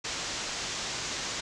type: low-pass noise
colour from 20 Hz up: white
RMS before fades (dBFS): -35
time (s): 0.04-1.41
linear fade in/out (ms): 10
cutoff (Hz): 7200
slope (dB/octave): 48
effects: none